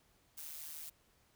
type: noise with amplitude modulation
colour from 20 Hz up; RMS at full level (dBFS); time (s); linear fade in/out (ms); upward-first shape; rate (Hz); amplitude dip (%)
blue; -44; 0.37-0.9; 10; sine; 154; 75
effects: pink hiss -71 dBFS RMS until 1.35 s